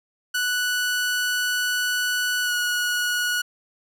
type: tone with pitch glide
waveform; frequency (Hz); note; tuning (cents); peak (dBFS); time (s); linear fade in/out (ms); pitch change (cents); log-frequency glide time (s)
sawtooth; 1480 to 1459.6; F#6 to F#6; 0 to -24; -18; 0.34-3.42; 10; -24; 2.43-2.53
effects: none